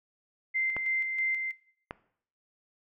sine tone with tremolo, 2083 Hz, C7, 8 cents flat, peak -26 dBFS, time 0.54-1.52 s, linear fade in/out 20 ms, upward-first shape square, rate 3.1 Hz, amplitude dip 40%
clicks, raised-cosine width 0.5 ms, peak -20 dBFS, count 2, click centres 0.766 / 1.909 s
effects noise-tail reverb RT60 0.6 s tail -18 dB re dry

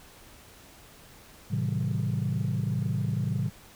sine chord, A diminished seventh, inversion none, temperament just, 110 / 132 / 158.4 / 190.08 Hz, A2 / C3 / Eb3 / Gb3, 0 / +16 / +31 / +47 cents, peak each -29 / -29 / -31 / -32 dBFS, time 1.5-3.5 s, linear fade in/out 20 ms, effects tanh soft clip ceiling -20 dBFS + pink hiss -52 dBFS RMS until 3.75 s

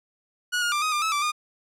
sawtooth tone with pitch steps, 1458 / 1425 / 1187 / 1254 / 1198 / 1298 / 1168 / 1218 Hz, F#6 / F6 / D6 / D#6 / D6 / E6 / D6 / D#6, -26 / +34 / +18 / +13 / +34 / -27 / -10 / -37 cents, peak -19 dBFS, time 0.52-1.32 s, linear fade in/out 20 ms, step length 100 ms, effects low-pass 10000 Hz 12 dB/octave

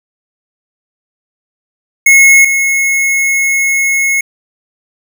square tone pair in turn, 2176 / 2176 Hz, C#7 / C#7, -33 / -33 cents, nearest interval unison, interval 0 cents, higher neither, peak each -3 / -10 dBFS, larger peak first, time 2.06-2.45 / 2.45-4.21 s, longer second, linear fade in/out 5 ms, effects none

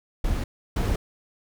brown noise bursts at uneven times, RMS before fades -24 dBFS, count 2, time 0.24-0.44 / 0.76-0.96 s, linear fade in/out 5 ms, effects none

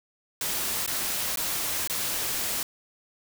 white noise with dropouts, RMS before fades -29 dBFS, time 0.41-2.63 s, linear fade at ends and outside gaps 2 ms, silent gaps 0.863-0.876 / 1.359-1.372 / 1.875-1.897 s, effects none

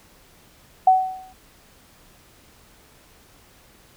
sine tone with exponential decay, 751 Hz, F#5, 26 cents sharp, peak -8 dBFS, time 0.87-1.33 s, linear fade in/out 5 ms, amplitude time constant 100 ms, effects pink hiss -53 dBFS RMS until 3.96 s

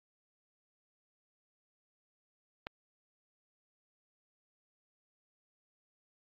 click, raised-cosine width 0.3 ms, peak -21 dBFS, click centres 2.669 s, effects low-pass 4000 Hz 12 dB/octave + AAC 48 kbps

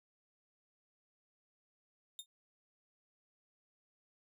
sawtooth tone with exponential decay, 3646 Hz, A#7, 39 cents flat, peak -37 dBFS, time 2.19-2.26 s, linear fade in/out 1 ms, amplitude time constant 15 ms, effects none

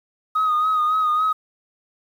sine tone with vibrato, 1250 Hz, D#6, 8 cents sharp, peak -15 dBFS, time 0.35-1.33 s, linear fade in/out 10 ms, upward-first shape sine, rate 3.6 Hz, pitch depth 39 cents each way, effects tanh soft clip ceiling -14 dBFS + 8-bit

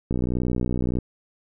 click train, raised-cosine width 3 ms, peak -12 dBFS, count 55, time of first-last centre 0.11-0.987 s, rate 61.6 Hz, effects none

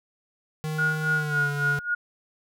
square tone with pitch glide, 155.2 to 143.97 Hz, D#3 to D3, -4 to -34 cents, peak -28 dBFS, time 0.64-1.79 s, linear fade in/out 0 ms, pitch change -130 cents, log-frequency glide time 1.13-1.47 s
sine tone with tremolo, 1437 Hz, F6, 49 cents sharp, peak -20 dBFS, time 0.78-1.95 s, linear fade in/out 10 ms, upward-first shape sine, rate 3.6 Hz, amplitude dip 85%
effects none

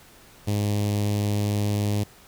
sawtooth tone with notch filter, 103.4 Hz, G#2, 7 cents flat, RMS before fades -24 dBFS, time 0.47-2.04 s, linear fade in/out 10 ms, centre 1400 Hz, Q 0.64, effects pink hiss -51 dBFS RMS until 2.27 s

